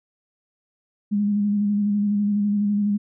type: tone with vibrato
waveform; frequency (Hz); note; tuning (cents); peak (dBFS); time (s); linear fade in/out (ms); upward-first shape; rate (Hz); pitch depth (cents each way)
sine; 205.3; G#3; -20; -18; 1.11-2.98; 20; square; 12; 23
effects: none